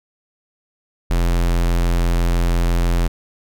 square tone, 43 Hz, F1, 26 cents flat, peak -15 dBFS, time 1.1-3.08 s, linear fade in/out 10 ms, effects none

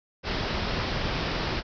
pink low-pass noise, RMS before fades -29 dBFS, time 0.23-1.63 s, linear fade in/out 50 ms, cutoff 5400 Hz, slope 96 dB/octave, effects none

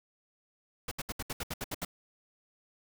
pink noise bursts, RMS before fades -36 dBFS, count 10, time 0.88-1.85 s, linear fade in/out 5 ms, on 34 ms, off 70 ms, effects none

